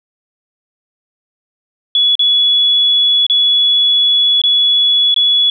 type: tone with dropouts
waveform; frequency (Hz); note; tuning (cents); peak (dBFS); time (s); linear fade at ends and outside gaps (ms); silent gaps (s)
sine; 3394; G#7; +37; -8; 1.95-5.5; 2; 2.154-2.193 / 3.266-3.298 / 4.417-4.437 / 5.143-5.162
effects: none